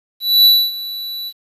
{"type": "tone with ADSR envelope", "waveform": "square", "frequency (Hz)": 3951, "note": "B7", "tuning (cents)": 0, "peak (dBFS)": -6, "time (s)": [0.2, 1.33], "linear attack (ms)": 250, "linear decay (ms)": 260, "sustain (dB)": -18, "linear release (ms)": 55, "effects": ["resampled to 32000 Hz", "8-bit"]}